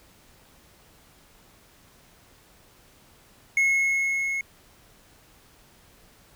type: tone with level ramp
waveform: triangle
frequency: 2175 Hz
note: C#7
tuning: 33 cents flat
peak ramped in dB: -16 to -24 dBFS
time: 3.57-4.41 s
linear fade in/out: 2 ms
effects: pink hiss -56 dBFS RMS until 6.35 s